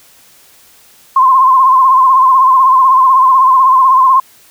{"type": "tone with vibrato", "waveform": "sine", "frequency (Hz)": 1046.5, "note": "C6", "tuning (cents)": 0, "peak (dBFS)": -4, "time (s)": [1.16, 4.2], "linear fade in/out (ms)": 5, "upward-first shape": "sine", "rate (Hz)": 16, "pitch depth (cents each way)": 61, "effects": ["white hiss -44 dBFS RMS until 4.5 s"]}